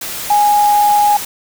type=tone in noise; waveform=sine; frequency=828 Hz; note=G#5; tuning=5 cents flat; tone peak=-8 dBFS; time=0.3-1.17 s; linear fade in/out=5 ms; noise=white; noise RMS=-24 dBFS; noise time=0.01-1.25 s; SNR=+13 dB; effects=none